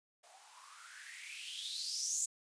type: noise with band-pass filter sweep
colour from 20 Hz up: violet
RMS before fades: -43 dBFS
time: 0.23-2.26 s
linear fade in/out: 10 ms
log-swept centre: 650 to 7400 Hz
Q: 7.1
effects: resampled to 22050 Hz